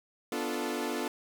sawtooth chord, B half-diminished seventh, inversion none, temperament equal with one note detuned, 246.9 / 293.7 / 349.2 / 438.2 Hz, B3 / D4 / F4 / A4, 0 / 0 / 0 / -7 cents, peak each -33 dBFS, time 0.32-1.08 s, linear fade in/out 2 ms, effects none

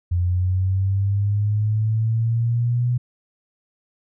sine linear sweep, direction up, 87.2 to 123.47 Hz, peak -17 dBFS, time 0.11-2.98 s, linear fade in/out 10 ms, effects none

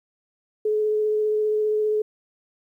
sine tone with vibrato, 427 Hz, G#4, 48 cents sharp, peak -19 dBFS, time 0.65-2.02 s, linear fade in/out 5 ms, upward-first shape sine, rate 15 Hz, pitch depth 11 cents each way, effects 10-bit

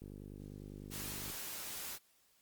click train, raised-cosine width 3 ms, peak -36 dBFS, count 65, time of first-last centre 0.02-1.3 s, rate 50 Hz
white noise, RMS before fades -44 dBFS, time 0.9-1.99 s, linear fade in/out 50 ms
effects white hiss -71 dBFS RMS until 2.41 s + Opus 32 kbps

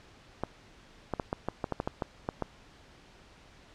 clicks, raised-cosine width 1 ms, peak -16 dBFS, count 12, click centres 0.436 / 1.137 / 1.198 / 1.329 / 1.486 / 1.642 / 1.723 / 1.801 / 1.875 / 2.022 / 2.289 / 2.423 s, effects pink hiss -56 dBFS RMS until 3.74 s + low-pass 5000 Hz 12 dB/octave

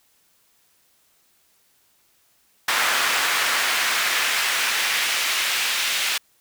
brown noise with high-pass filter sweep, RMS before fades -22 dBFS, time 2.68-6.18 s, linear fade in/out 5 ms, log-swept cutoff 1500 to 2600 Hz, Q 1.1, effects white hiss -62 dBFS RMS until 6.4 s

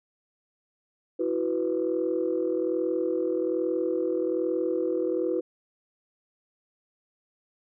sine chord, E suspended second, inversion none, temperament just, 329.6 / 370.8 / 494.4 Hz, E4 / F#4 / B4, 0 / +4 / +2 cents, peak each -28 / -28 / -28 dBFS, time 1.19-5.41 s, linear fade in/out 10 ms, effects tanh soft clip ceiling -16 dBFS

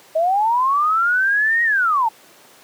sine linear two-way sweep, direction up then down, 620 to 1893 to 852 Hz, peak -14 dBFS, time 0.15-2.09 s, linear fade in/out 10 ms, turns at 1.63 s, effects pink hiss -47 dBFS RMS until 2.63 s + high-pass 300 Hz 12 dB/octave

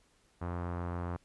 sawtooth tone with low-pass filter, 87.31 Hz, F2, in tune, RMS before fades -37 dBFS, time 0.41-1.17 s, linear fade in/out 10 ms, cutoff 1200 Hz, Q 1.9, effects pink hiss -69 dBFS RMS until 1.24 s + resampled to 24000 Hz

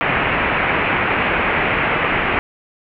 white low-pass noise, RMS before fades -18 dBFS, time 0.01-2.39 s, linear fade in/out 0 ms, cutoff 2600 Hz, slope 48 dB/octave, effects none

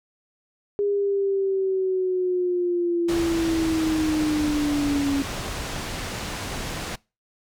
sine linear sweep, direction down, 408.1 to 277.2 Hz, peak -20 dBFS, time 0.79-5.22 s, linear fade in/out 0 ms
pink low-pass noise, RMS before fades -31 dBFS, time 3.08-6.96 s, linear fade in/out 10 ms, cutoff 7900 Hz, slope 12 dB/octave
effects noise-tail reverb RT60 0.3 s tail -25 dB re dry

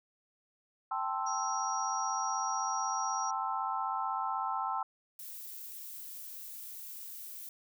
sine chord, A minor seventh, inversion third, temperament equal, 784 / 880 / 1046.5 / 1318.5 Hz, G5 / A5 / C6 / E6, 0 / 0 / 0 / 0 cents, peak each -37 dBFS, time 0.91-4.83 s, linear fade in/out 5 ms
sine tone, 5730 Hz, F8, 44 cents sharp, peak -38 dBFS, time 1.26-3.31 s, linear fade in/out 10 ms
violet noise, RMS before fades -45 dBFS, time 5.19-7.49 s, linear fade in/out 2 ms
effects none

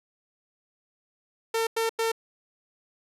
sawtooth tone bursts, 452.4 Hz, A4, 48 cents sharp, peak -20 dBFS, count 3, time 1.54-2.118 s, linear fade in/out 5 ms, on 130 ms, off 94 ms, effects resampled to 32000 Hz

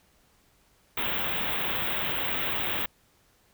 white band-stop noise, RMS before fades -29 dBFS, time 0.97-2.86 s, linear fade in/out 5 ms, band 3700 to 16000 Hz, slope 96 dB/octave, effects pink hiss -64 dBFS RMS until 3.53 s

